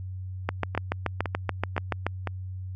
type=two click trains; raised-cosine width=0.5 ms; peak=-10 / -14 dBFS; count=12 / 4; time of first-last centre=0.49-2.066 / 0.75-2.273 s; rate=6.98 / 1.97 Hz; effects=added 93 Hz sine -33 dBFS peak until 2.75 s